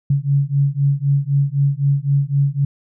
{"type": "beating tone pair", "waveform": "sine", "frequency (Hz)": [138.5, 142.4], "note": ["C#3", "C#3"], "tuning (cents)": [-1, 47], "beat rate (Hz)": 3.9, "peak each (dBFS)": [-17, -17], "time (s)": [0.1, 2.65], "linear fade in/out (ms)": 5, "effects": []}